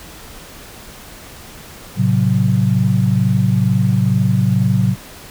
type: chord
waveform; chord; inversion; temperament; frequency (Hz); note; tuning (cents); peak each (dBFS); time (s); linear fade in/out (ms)
sine; F# diminished; first; just; 111 / 133.2 / 185; A2 / C3 / F#3; +16 / +31 / 0; -16; 1.96-4.96; 50
effects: pink hiss -37 dBFS RMS until 5.3 s